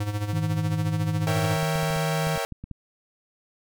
square tone with tremolo, 103.83 Hz, G#2, in tune, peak -24 dBFS, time 0-1.57 s, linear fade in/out 5 ms, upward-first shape sine, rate 14 Hz, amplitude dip 65%
sine tone, 157.9 Hz, D#3, 26 cents sharp, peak -25 dBFS, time 0.33-2.36 s, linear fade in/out 0 ms
sawtooth chord, A# diminished seventh, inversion none, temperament equal, 466.2 / 554.4 / 659.3 / 784 Hz, A#4 / C#5 / E5 / G5, 0 / 0 / 0 / 0 cents, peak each -28 dBFS, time 1.27-2.45 s, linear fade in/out 0 ms
clicks, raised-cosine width 5 ms, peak -24 dBFS, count 10, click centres 1.63 / 1.757 / 1.831 / 1.905 / 1.963 / 2.27 / 2.376 / 2.523 / 2.64 / 2.713 s
effects none

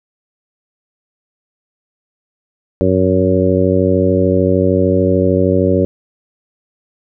harmonic tone with a mistuned harmonic, 93.3 Hz, F#2, 15 cents sharp, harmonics 1 / 2 / 3 / 4 / 5 / 6, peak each -17 / -17 / -17 / -17 / -17 / -17 dBFS, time 2.81-5.85 s, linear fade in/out 0 ms, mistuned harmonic 1, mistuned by +21 cents, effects none

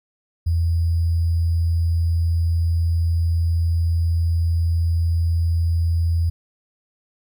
sine tone with sample-and-hold, 83.6 Hz, E2, 25 cents sharp, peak -16 dBFS, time 0.46-6.3 s, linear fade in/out 10 ms, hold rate 4900 Hz, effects none

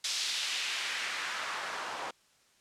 white noise with band-pass filter sweep, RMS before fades -35 dBFS, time 0.04-2.11 s, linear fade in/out 5 ms, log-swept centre 4600 to 790 Hz, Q 1.3, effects white hiss -66 dBFS RMS until 2.6 s + low-pass 8000 Hz 12 dB/octave

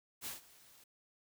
white noise with ADSR envelope, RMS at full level -41 dBFS, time 0.21-0.84 s, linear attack 53 ms, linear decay 140 ms, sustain -21 dB, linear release 5 ms, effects none

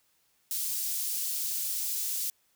white high-pass noise, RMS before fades -32 dBFS, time 0.51-2.3 s, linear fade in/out 0 ms, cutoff 5300 Hz, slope 12 dB/octave, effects white hiss -70 dBFS RMS until 2.55 s

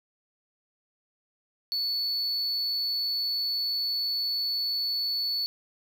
triangle tone, 4443 Hz, C#8, 3 cents sharp, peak -25 dBFS, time 1.72-5.46 s, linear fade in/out 0 ms, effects 9-bit

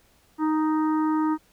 harmonic tone, 311.1 Hz, D#4, in tune, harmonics 1 / 3 / 4 / 5 / 6, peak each -21 / -29 / -33 / -44 / -46 dBFS, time 0.38-1.38 s, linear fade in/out 50 ms, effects pink hiss -61 dBFS RMS until 1.52 s

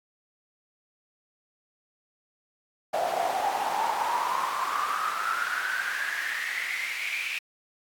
brown noise with high-pass filter sweep, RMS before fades -29 dBFS, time 2.93-7.39 s, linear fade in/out 10 ms, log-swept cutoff 660 to 2500 Hz, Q 8.7, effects AAC 64 kbps

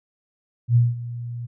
sine tone with ADSR envelope, 119.4 Hz, A#2, 42 cents sharp, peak -11 dBFS, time 0.68-1.47 s, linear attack 78 ms, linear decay 190 ms, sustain -17 dB, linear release 20 ms, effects none

